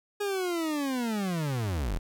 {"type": "linear sweep", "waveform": "40% pulse", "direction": "down", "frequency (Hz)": [415.3, 33.9], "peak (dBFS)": -27, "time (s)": [0.2, 1.99], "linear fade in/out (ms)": 10, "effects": []}